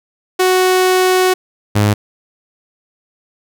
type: tone pair in turn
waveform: sawtooth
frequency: 370 / 104.06 Hz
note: F#4 / G#2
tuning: 0 / +4 cents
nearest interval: octave + minor seventh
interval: 2196 cents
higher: first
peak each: -6 dBFS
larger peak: neither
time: 0.39-1.34 / 1.75-1.94 s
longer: first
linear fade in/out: 10 ms
effects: none